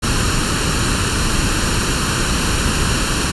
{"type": "noise with comb filter", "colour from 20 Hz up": "pink", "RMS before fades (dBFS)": -17, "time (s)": [0.02, 3.32], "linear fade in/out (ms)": 20, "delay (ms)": 0.71, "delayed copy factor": 0.6, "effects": ["resampled to 24000 Hz"]}